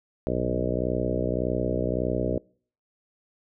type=harmonic tone with a mistuned harmonic; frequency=61.74 Hz; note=B1; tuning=in tune; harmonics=1 / 2 / 3 / 4 / 5 / 6 / 7 / 8 / 9 / 10; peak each=-33 / -33 / -33 / -33 / -33 / -33 / -33 / -33 / -33 / -33 dBFS; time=0.27-2.38 s; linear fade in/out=0 ms; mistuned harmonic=2; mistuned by=-24 cents; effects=noise-tail reverb RT60 0.5 s tail -26 dB re dry